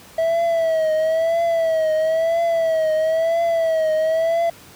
triangle tone with vibrato, 650 Hz, E5, 24 cents flat, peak -14 dBFS, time 0.18-4.5 s, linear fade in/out 5 ms, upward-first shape triangle, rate 1 Hz, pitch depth 76 cents each way, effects pink hiss -44 dBFS RMS until 4.75 s + high-pass 80 Hz 12 dB/octave

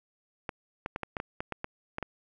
clicks, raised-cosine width 0.5 ms, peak -18 dBFS, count 11, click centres 0.492 / 0.861 / 0.961 / 1.033 / 1.168 / 1.201 / 1.405 / 1.523 / 1.644 / 1.984 / 2.027 s, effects none

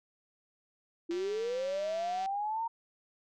sine linear sweep, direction up, 329.6 to 930 Hz, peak -31 dBFS, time 1.09-2.68 s, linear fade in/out 10 ms
click train, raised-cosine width 0.2 ms, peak -30 dBFS, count 224, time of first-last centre 1.11-2.259 s, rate 194 Hz
effects none

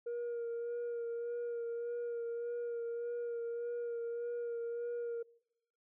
sine tone with vibrato, 471.9 Hz, A#4, 21 cents sharp, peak -34 dBFS, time 0.06-5.23 s, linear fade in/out 10 ms, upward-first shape sine, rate 1.7 Hz, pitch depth 20 cents each way, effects noise-tail reverb RT60 0.9 s tail -25 dB re dry + tanh soft clip ceiling -35 dBFS

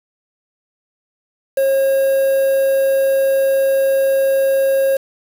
triangle tone with quantisation, 541 Hz, C#5, 42 cents flat, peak -10 dBFS, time 1.57-4.97 s, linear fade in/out 5 ms, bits 5, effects none

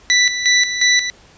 20% pulse tone with tremolo, 1975.5 Hz, B6, in tune, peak -5 dBFS, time 0.1-1.1 s, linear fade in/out 0 ms, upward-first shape square, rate 2.8 Hz, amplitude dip 65%, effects pink hiss -47 dBFS RMS until 1.37 s + resampled to 16000 Hz

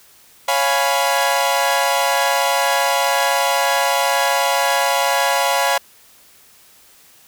sawtooth chord, C# dominant seventh, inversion none, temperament equal, 554.4 / 698.5 / 830.6 / 987.8 Hz, C#5 / E#5 / G#5 / B5, 0 / 0 / 0 / 0 cents, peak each -17 dBFS, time 0.48-5.78 s, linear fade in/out 5 ms, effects white hiss -49 dBFS RMS until 7.27 s

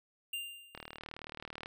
square tone with exponential decay, 2794 Hz, F7, in tune, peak -35 dBFS, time 0.33-0.98 s, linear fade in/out 5 ms, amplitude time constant 140 ms
click train, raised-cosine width 0.3 ms, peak -27 dBFS, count 36, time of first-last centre 0.75-1.659 s, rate 38.5 Hz
effects none

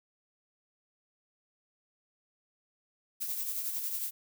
violet noise with tremolo, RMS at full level -33 dBFS, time 3.2-4.11 s, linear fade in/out 20 ms, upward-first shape triangle, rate 11 Hz, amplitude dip 50%, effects none

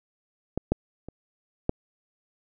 clicks, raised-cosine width 2 ms, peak -13 / -8 / -25 / -9 dBFS, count 4, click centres 0.576 / 0.72 / 1.086 / 1.694 s, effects none

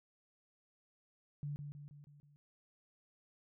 sine tone with echo, 145.2 Hz, D3, 19 cents flat, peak -38 dBFS, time 1.43-1.56 s, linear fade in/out 0 ms, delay 160 ms, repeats 5, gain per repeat -5 dB, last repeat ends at 2.36 s, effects none

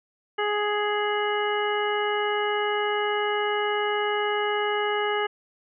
harmonic tone, 416.5 Hz, G#4, 5 cents sharp, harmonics 1 / 2 / 3 / 4 / 5 / 7, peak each -26 / -29 / -31 / -32 / -33 / -34 dBFS, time 0.38-5.27 s, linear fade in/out 10 ms, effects none

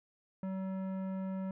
sine tone with tanh clipping, 190.1 Hz, F#3, 47 cents sharp, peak -37 dBFS, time 0.43-1.51 s, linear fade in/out 2 ms, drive 14 dB, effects none

